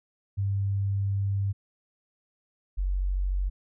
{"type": "tone pair in turn", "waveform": "sine", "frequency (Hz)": [99, 46.72], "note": ["G2", "F#1"], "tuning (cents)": [18, 18], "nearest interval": "octave + minor second", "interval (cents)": 1300, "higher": "first", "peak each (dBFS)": -24, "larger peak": "neither", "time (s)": [[0.37, 1.53], [2.77, 3.5]], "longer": "first", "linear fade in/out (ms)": 20, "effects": []}